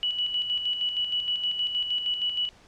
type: tone with tremolo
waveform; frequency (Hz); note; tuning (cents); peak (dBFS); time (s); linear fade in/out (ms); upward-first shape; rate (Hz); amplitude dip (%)
sine; 2946; F#7; -8; -23; 0.03-2.49; 0; square; 6.4; 50
effects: pink hiss -55 dBFS RMS until 2.67 s + low-pass 6000 Hz 12 dB/octave